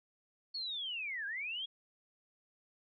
sine linear two-way sweep, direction down then up, 4435 to 1568 to 3334 Hz, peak -37 dBFS, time 0.54-1.66 s, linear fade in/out 10 ms, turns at 1.26 s, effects none

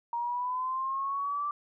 sine linear sweep, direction up, 937 to 1174.7 Hz, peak -29 dBFS, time 0.13-1.51 s, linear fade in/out 2 ms, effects none

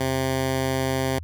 10% pulse tone, 132 Hz, C3, 16 cents sharp, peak -14 dBFS, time 0-1.19 s, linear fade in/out 5 ms, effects added 84 Hz sine -34 dBFS peak until 1.23 s

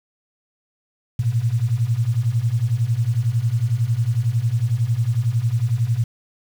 sine beating tone pair, 109.9 / 120.9 Hz, A2 / B2, -2 / -36 cents, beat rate 11 Hz, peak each -21 / -19 dBFS, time 1.19-6.04 s, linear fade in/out 5 ms, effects 7-bit

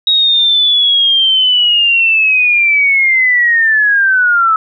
sine linear sweep, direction down, 3797 to 1293 Hz, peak -7 dBFS, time 0.07-4.56 s, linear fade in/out 2 ms, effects none

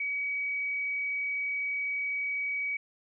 sine tone, 2268 Hz, C#7, 39 cents sharp, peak -29 dBFS, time 0-2.77 s, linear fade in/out 5 ms, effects none

